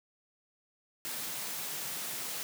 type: high-pass noise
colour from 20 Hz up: white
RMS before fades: -38 dBFS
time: 1.05-2.43 s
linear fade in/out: 0 ms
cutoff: 110 Hz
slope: 96 dB/octave
effects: none